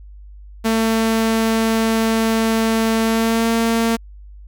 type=tone with pitch glide; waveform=sawtooth; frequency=224.1 to 228.3 Hz; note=A3 to A#3; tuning=+32 to -36 cents; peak=-11 dBFS; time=0.64-3.97 s; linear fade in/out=20 ms; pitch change=+32 cents; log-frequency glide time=3.03-3.48 s; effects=added 50 Hz sine -36 dBFS peak until 4.47 s